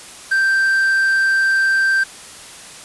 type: tone with quantisation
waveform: triangle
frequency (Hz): 1568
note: G6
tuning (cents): 0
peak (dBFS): -11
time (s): 0.31-2.04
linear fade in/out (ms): 10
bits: 6
effects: white hiss -37 dBFS RMS until 2.84 s + resampled to 24000 Hz